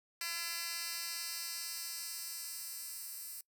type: tone with high-pass filter sweep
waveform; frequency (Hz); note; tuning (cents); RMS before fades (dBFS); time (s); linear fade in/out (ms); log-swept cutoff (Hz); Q
10% pulse; 337.8; E4; +42; -42; 0.21-3.41; 2; 2900 to 10000; 0.84
effects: noise-tail reverb RT60 0.1 s tail -23 dB re dry